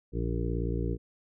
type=harmonic tone; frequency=58 Hz; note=A#1; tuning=8 cents flat; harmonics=1 / 2 / 3 / 5 / 6 / 7 / 8; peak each=-31 / -34 / -36 / -38 / -39 / -39 / -40 dBFS; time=0.12-0.98 s; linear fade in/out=50 ms; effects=none